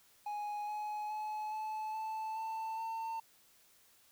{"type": "tone with pitch steps", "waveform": "triangle", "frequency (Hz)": [832, 843.1, 854.4, 865.8, 877.4, 889.1, 901], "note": ["G#5", "G#5", "G#5", "A5", "A5", "A5", "A5"], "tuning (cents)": [3, 26, 49, -28, -5, 18, 41], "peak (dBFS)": -35, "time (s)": [0.26, 3.2], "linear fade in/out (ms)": 5, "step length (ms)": 420, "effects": ["white hiss -66 dBFS RMS until 4.11 s"]}